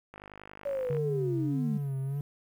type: click train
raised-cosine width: 0.5 ms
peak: -30 dBFS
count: 43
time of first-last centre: 0.14-0.968 s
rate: 50.7 Hz
type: linear sweep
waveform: sine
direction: down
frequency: 573 to 196 Hz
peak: -29 dBFS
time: 0.65-1.78 s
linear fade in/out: 10 ms
type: tone with vibrato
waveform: triangle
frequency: 141.2 Hz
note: C#3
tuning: 32 cents sharp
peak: -28 dBFS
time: 0.9-2.21 s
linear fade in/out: 2 ms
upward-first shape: sine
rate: 1.6 Hz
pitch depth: 92 cents each way
effects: 10-bit